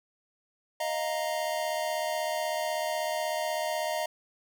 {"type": "chord", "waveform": "square", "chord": "Eb suspended second", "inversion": "none", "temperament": "equal", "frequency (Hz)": [622.3, 698.5, 932.3], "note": ["Eb5", "F5", "Bb5"], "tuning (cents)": [0, 0, 0], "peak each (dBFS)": [-32, -35, -36], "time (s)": [0.8, 4.06], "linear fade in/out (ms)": 5, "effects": ["11-bit"]}